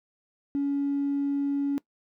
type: tone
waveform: triangle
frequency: 281.5 Hz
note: C#4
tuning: 27 cents sharp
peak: -20 dBFS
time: 0.55-1.78 s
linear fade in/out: 0 ms
effects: noise-tail reverb RT60 0.1 s tail -23 dB re dry + tanh soft clip ceiling -22 dBFS